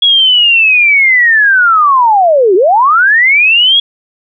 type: linear two-way sweep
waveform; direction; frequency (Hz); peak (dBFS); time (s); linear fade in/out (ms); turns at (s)
sine; down then up; 3357 to 348.6 to 3357; -4; 0.02-3.8; 5; 2.55
effects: none